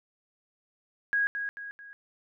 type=tone with echo; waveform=sine; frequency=1647 Hz; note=G#6; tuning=15 cents flat; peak=-23 dBFS; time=1.13-1.27 s; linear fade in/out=0 ms; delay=220 ms; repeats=3; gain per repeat=-7 dB; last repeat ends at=1.93 s; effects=none